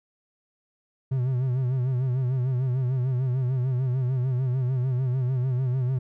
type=tone with vibrato; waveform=triangle; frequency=127.9 Hz; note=C3; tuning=39 cents flat; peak=-20 dBFS; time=1.11-5.99 s; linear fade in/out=10 ms; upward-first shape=sine; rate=6.7 Hz; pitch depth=80 cents each way; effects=none